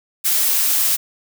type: noise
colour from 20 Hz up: blue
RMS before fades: -17 dBFS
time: 0.24-0.97 s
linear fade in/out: 20 ms
effects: none